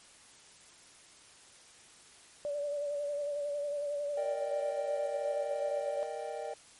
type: tone with vibrato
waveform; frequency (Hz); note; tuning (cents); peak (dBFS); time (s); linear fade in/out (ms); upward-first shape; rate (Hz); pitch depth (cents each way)
sine; 579; D5; -25; -32; 2.45-6.03; 0; sine; 11; 34
type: chord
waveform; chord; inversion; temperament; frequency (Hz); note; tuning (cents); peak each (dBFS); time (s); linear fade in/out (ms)
triangle; Eb major seventh; second; equal; 466.2 / 587.3 / 622.3 / 784; Bb4 / D5 / Eb5 / G5; 0 / 0 / 0 / 0; -40; 4.17-6.54; 5
effects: white hiss -57 dBFS RMS until 6.79 s + MP3 48 kbps